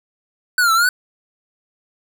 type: exponential two-way sweep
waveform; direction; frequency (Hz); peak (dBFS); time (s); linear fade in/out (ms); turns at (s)
square; down then up; 1519 to 1305 to 1519; -13; 0.58-0.89; 2; 0.73
effects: none